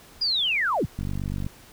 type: linear sweep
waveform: sine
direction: down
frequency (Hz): 4978 to 35.14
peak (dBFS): -21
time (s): 0.21-0.86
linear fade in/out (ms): 10
type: click train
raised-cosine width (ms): 5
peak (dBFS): -18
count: 24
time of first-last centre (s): 0.99-1.465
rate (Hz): 48.4
effects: pink hiss -50 dBFS RMS until 1.72 s